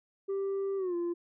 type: tone with pitch glide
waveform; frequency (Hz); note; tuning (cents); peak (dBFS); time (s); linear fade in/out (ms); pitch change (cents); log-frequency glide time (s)
sine; 392 to 345.2; G4 to F4; 0 to -20; -27; 0.28-1.14; 20; -220; 0.77-0.95
effects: tanh soft clip ceiling -29 dBFS